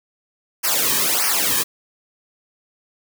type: noise with flanger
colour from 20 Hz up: white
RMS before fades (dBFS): -19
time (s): 0.63-1.64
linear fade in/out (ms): 20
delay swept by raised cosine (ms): 0.26 to 1.46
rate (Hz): 1.6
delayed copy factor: -0.95
effects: none